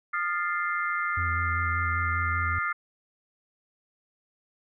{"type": "chord", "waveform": "sine", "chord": "F dominant seventh", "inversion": "third", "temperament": "equal with one note detuned", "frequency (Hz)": [1223.1, 1396.9, 1760, 2093], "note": ["Eb6", "F6", "A6", "C7"], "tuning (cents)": [-30, 0, 0, 0], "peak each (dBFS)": [-30, -30, -36, -32], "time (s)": [0.13, 2.73], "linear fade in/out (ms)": 10}
{"type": "tone with vibrato", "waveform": "triangle", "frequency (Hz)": 85, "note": "F2", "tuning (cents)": -46, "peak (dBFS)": -27, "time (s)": [1.17, 2.59], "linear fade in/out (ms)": 5, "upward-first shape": "square", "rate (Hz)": 5.1, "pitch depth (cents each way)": 26}
{"effects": []}